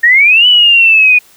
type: exponential two-way sweep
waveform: sine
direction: up then down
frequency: 1826 to 2994 to 2453 Hz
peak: -3 dBFS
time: 0.03-1.19 s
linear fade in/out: 10 ms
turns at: 0.47 s
effects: white hiss -44 dBFS RMS until 1.36 s